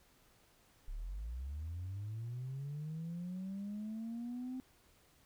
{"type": "linear sweep", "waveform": "sine", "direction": "up", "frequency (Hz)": [32.7, 260], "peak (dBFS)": -38, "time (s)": [0.88, 4.6], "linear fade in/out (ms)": 0, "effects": ["tanh soft clip ceiling -37 dBFS", "pink hiss -68 dBFS RMS until 5.25 s"]}